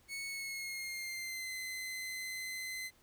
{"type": "tone with pitch glide", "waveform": "sawtooth", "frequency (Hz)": [2209, 2049], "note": ["C#7", "C7"], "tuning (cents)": [-7, -37], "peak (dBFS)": -36, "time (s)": [0.08, 2.91], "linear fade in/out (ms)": 50, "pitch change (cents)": -130, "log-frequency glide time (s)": [0.28, 1.54], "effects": ["pink hiss -67 dBFS RMS until 3.02 s"]}